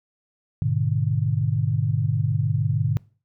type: chord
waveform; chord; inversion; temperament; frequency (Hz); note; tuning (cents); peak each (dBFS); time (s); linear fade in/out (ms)
sine; G# diminished; none; equal with one note detuned; 103.83 / 123.47 / 149.92; G#2 / B2 / D3; 0 / 0 / +36; -24; 0.62-2.97; 0
effects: noise-tail reverb RT60 0.4 s tail -24 dB re dry